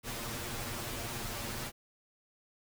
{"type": "noise with comb filter", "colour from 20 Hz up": "pink", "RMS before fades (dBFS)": -39, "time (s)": [0.03, 1.72], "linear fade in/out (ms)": 50, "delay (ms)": 8.6, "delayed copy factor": 0.9, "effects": []}